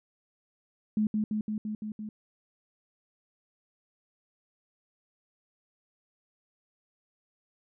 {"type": "tone with echo", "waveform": "sine", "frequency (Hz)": 213.6, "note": "G#3", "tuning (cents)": 49, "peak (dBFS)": -23, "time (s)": [0.97, 1.07], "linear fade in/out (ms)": 2, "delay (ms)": 170, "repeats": 6, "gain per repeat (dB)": -2, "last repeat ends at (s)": 2.09, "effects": []}